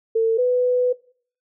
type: tone pair in turn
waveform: sine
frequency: 450.2 / 497.4 Hz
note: A4 / B4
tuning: +40 / +12 cents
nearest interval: major second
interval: 172 cents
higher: second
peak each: -15 dBFS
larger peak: neither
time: 0.15-0.38 / 0.38-0.93 s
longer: second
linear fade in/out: 10 ms
effects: noise-tail reverb RT60 0.5 s tail -21 dB re dry